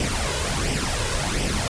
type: noise with flanger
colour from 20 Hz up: pink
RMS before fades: -24 dBFS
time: 0-1.68 s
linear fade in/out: 2 ms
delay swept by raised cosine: 0.36 to 2.06 ms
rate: 1.4 Hz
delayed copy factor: +0.55
effects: resampled to 22050 Hz